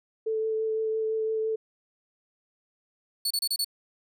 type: tone with vibrato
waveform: sine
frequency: 440 Hz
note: A4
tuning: in tune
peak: -25 dBFS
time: 0.26-1.56 s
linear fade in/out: 10 ms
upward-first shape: triangle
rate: 5.9 Hz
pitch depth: 13 cents each way
type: tone bursts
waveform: sawtooth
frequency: 4435 Hz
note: C#8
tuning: in tune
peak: -22 dBFS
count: 5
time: 3.25-3.646 s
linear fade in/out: 5 ms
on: 56 ms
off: 29 ms
effects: none